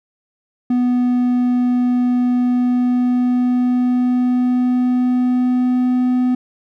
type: tone with pitch glide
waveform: triangle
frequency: 247 to 250.9 Hz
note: B3 to B3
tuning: 0 to +28 cents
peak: -11 dBFS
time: 0.7-6.35 s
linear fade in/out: 5 ms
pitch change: +28 cents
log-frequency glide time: 2.4-6.12 s
effects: none